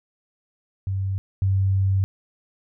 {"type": "tone pair in turn", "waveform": "sine", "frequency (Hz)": [96.5, 96.5], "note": ["G2", "G2"], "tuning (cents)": [-27, -27], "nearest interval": "unison", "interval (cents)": 0, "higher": "neither", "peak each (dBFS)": [-22, -17], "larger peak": "second", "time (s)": [[0.87, 1.18], [1.42, 2.04]], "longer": "second", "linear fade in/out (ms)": 0, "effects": []}